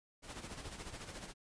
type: noise with tremolo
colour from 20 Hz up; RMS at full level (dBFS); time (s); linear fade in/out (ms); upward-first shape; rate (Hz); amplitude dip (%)
pink; -45; 0.22-1.34; 50; sine; 14; 60
effects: resampled to 22050 Hz